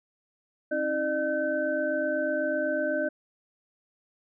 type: tone cluster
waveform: sine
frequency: 270.8 / 318.8 / 603 / 1531 Hz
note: C#4 / D#4 / D5 / G6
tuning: -40 / +42 / +46 / -41 cents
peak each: -34 / -33 / -27 / -32 dBFS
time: 0.71-3.09 s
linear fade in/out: 10 ms
effects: none